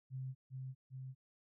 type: tone with echo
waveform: sine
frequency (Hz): 130.9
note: C3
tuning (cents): +1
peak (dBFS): -40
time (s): 0.1-0.35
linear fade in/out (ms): 50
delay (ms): 400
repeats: 2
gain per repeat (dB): -2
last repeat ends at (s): 1.15
effects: none